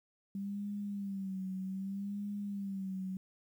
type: tone with vibrato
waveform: sine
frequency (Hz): 196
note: G3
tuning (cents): 0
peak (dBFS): -36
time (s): 0.35-3.17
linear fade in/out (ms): 2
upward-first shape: sine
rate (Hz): 0.64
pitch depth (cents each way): 72
effects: 11-bit